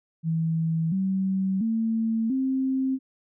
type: tone with pitch steps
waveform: sine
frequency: 162.5 / 191.03 / 224.6 / 264 Hz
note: E3 / G3 / A3 / C4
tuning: -24 / -44 / +36 / +16 cents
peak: -22 dBFS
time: 0.23-2.99 s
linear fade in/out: 50 ms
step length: 690 ms
effects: none